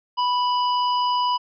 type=harmonic tone; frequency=987.8 Hz; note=B5; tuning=in tune; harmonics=1 / 3 / 5; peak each=-19 / -29 / -33 dBFS; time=0.17-1.38 s; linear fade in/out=20 ms; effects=none